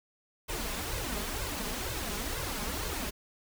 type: noise with flanger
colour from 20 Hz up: pink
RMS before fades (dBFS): -35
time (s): 0.48-3.11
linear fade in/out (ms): 20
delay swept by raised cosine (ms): 1.9 to 4.9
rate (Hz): 2.1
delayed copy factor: +0.75
effects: none